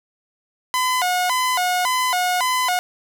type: tone with vibrato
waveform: sawtooth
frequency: 856 Hz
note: A5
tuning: 48 cents flat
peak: -14 dBFS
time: 0.74-2.79 s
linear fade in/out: 0 ms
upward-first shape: square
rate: 1.8 Hz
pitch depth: 290 cents each way
effects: none